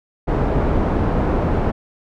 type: low-pass noise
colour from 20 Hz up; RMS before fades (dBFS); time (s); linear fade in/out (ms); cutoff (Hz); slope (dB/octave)
pink; -18; 0.27-1.72; 20; 820; 12
effects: none